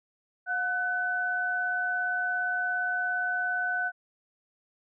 sine tone pair together, 720 / 1502.9 Hz, F#5 / F#6, -47 / +27 cents, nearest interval octave + minor second, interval 1274 cents, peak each -33 / -27 dBFS, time 0.46-3.92 s, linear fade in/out 50 ms, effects none

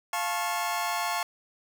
sawtooth chord, F augmented, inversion none, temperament just, 698.5 / 873.1 / 1091.3 Hz, F5 / A5 / C#6, 0 / -14 / -27 cents, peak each -28 dBFS, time 0.13-1.23 s, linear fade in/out 2 ms, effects none

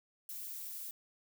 violet noise, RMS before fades -44 dBFS, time 0.29-0.91 s, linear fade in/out 2 ms, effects none

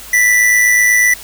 square tone with amplitude modulation, 1975.5 Hz, B6, in tune, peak -7 dBFS, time 0.13-1.14 s, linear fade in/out 5 ms, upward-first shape sine, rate 108 Hz, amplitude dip 40%, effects added 50 Hz sine -41 dBFS peak until 1.23 s + white hiss -33 dBFS RMS until 1.23 s

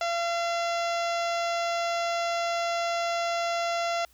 harmonic tone with a mistuned harmonic, 683 Hz, F5, 39 cents flat, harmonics 1 / 2 / 3 / 4 / 5 / 6 / 7 / 8 / 9 / 10, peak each -27 / -33 / -37 / -39 / -41 / -43 / -44 / -45 / -46 / -47 dBFS, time 0.01-4.05 s, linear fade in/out 2 ms, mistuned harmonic 8, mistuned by -26 cents, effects added 60 Hz sine -62 dBFS peak until 4.13 s + white hiss -62 dBFS RMS until 4.13 s

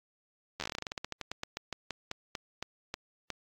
slowing click train, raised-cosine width 0.2 ms, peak -18 dBFS, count 27, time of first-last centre 0.6-3.303 s, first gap 11 ms, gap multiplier 1.15, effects AAC 64 kbps

